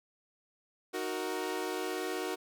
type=chord; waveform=sawtooth; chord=D# minor; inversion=none; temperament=equal; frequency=311.1 / 370 / 466.2 Hz; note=D#4 / F#4 / A#4; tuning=0 / 0 / 0 cents; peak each=-36 / -32 / -35 dBFS; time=0.93-2.36 s; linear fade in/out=20 ms; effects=none